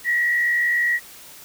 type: tone with frequency modulation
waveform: sine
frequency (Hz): 1916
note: A#6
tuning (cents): +47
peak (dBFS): -17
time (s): 0.04-1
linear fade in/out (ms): 50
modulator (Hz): 67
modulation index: 0.65
effects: white hiss -43 dBFS RMS until 1.44 s